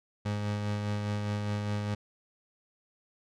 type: tone with tremolo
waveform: 30% pulse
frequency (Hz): 103.83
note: G#2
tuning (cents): 0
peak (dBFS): -26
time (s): 0.25-1.95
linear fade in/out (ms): 10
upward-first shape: sine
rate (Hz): 4.9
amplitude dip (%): 30
effects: low-pass 6000 Hz 12 dB/octave